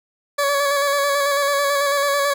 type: tone with vibrato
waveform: 20% pulse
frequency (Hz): 566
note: C#5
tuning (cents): +36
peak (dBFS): -12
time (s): 0.38-2.34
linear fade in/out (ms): 10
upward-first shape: square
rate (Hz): 9.1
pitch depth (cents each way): 25
effects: none